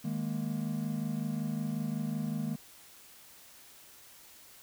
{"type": "chord", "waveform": "triangle", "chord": "D# suspended fourth", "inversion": "none", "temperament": "equal", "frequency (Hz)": [155.56, 207.7, 233.1], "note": ["D#3", "G#3", "A#3"], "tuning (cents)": [0, 0, 0], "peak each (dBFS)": -34, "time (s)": [0.04, 2.56], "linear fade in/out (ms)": 10, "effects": ["white hiss -55 dBFS RMS until 4.62 s"]}